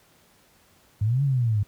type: exponential two-way sweep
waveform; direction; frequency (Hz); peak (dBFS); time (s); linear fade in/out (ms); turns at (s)
sine; up then down; 99.5 to 144 to 99.5; -19; 1.01-1.63; 5; 1.23
effects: pink hiss -59 dBFS RMS until 1.67 s + high-pass 60 Hz 12 dB/octave